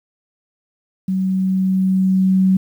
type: tone with level ramp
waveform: sine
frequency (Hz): 188.7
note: F#3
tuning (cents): +34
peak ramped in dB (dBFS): -16 to -10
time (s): 1.08-2.57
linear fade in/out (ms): 5
effects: 8-bit